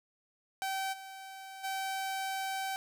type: tone with level steps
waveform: sawtooth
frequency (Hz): 771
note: G5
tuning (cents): -29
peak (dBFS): -29 / -41 / -30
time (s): 0.62-2.76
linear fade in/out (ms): 0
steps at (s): 0.92 / 1.63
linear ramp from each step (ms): 20
effects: none